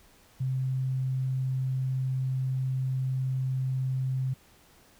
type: tone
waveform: sine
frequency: 130.81 Hz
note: C3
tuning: in tune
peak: -26 dBFS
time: 0.4-4.34 s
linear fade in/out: 10 ms
effects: pink hiss -59 dBFS RMS until 4.99 s